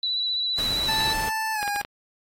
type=tone with vibrato; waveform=sine; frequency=3951 Hz; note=B7; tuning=in tune; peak=-23 dBFS; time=0.03-1.13 s; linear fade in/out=2 ms; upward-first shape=triangle; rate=15 Hz; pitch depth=29 cents each way
type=noise; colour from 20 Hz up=pink; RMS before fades=-33 dBFS; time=0.58-1.29 s; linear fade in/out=0 ms
type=tone with pitch glide; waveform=25% pulse; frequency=880 to 816.3 Hz; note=A5 to G#5; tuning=0 to -30 cents; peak=-21 dBFS; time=0.88-1.82 s; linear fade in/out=10 ms; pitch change=-130 cents; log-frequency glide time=1.53-1.64 s
type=clicks; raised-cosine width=0.3 ms; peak=-17 dBFS; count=7; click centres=1.005 / 1.103 / 1.629 / 1.678 / 1.761 / 1.813 / 1.849 s
effects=AAC 48 kbps